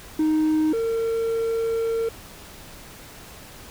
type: tone pair in turn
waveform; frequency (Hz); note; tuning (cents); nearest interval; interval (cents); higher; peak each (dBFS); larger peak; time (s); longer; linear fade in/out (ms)
triangle; 311.1 / 455.4; D#4 / A#4; 0 / -40; perfect fifth; 660; second; -15 / -19; first; 0.19-0.73 / 0.73-2.09; second; 5
effects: tanh soft clip ceiling -11 dBFS + pink hiss -43 dBFS RMS until 3.7 s